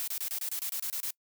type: noise bursts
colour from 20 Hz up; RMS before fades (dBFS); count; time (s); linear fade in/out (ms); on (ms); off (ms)
blue; -34; 11; 0-1.106; 0; 76; 27
effects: noise-tail reverb RT60 0.1 s tail -24 dB re dry